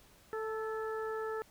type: harmonic tone with a mistuned harmonic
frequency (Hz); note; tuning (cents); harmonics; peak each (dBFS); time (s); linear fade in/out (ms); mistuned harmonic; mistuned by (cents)
440; A4; 0; 1 / 2 / 3 / 4; -36 / -45 / -43 / -47; 0.33-1.42; 0; 4; -27
effects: pink hiss -62 dBFS RMS until 1.5 s